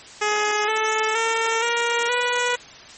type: tone with pitch steps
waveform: 10% pulse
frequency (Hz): 420.7 / 436.8 / 453.5 / 470.9 / 488.9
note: G#4 / A4 / A#4 / A#4 / B4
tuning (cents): +22 / -13 / -48 / +18 / -18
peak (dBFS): -11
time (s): 0.21-2.56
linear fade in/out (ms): 10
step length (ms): 470
effects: white hiss -42 dBFS RMS until 2.97 s + MP3 32 kbps